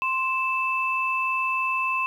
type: tone pair together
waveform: sine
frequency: 1046.5 / 2637 Hz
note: C6 / E7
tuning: 0 / 0 cents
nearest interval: octave + major third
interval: 1600 cents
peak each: -25 dBFS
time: 0.02-2.06 s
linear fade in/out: 0 ms
effects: 9-bit